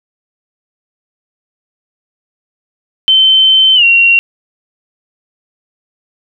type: tone with pitch glide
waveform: sine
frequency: 3085 to 2748 Hz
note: G7 to F7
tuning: -28 to -29 cents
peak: -4 dBFS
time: 3.08-4.19 s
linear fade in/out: 0 ms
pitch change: -201 cents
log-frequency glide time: 3.75-3.84 s
effects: none